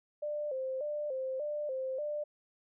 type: tone with vibrato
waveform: sine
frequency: 558 Hz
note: C#5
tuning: 11 cents sharp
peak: -33 dBFS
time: 0.22-2.24 s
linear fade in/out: 10 ms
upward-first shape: square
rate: 1.7 Hz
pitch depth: 110 cents each way
effects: none